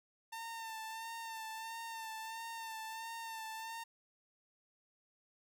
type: tone with vibrato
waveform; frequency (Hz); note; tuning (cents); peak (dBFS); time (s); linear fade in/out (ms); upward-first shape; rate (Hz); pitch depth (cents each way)
sawtooth; 900; A5; +39; -39; 0.32-3.84; 10; sine; 1.5; 33
effects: none